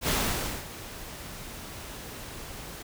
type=noise with ADSR envelope; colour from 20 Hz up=pink; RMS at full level=-25 dBFS; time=0.01-2.83 s; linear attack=77 ms; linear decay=550 ms; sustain=-16 dB; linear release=12 ms; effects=none